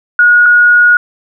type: tone pair in turn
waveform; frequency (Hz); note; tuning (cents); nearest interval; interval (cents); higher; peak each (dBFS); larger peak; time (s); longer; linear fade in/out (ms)
sine; 1447 / 1447; F#6 / F#6; -39 / -39; unison; 0; neither; -3; neither; 0.19-0.46 / 0.46-0.97; second; 2
effects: none